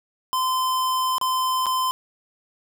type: tone with dropouts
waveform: square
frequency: 1030 Hz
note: C6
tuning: 28 cents flat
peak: -21 dBFS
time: 0.33-1.91 s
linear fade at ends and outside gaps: 0 ms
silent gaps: 1.182-1.213 / 1.659-1.666 s
effects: none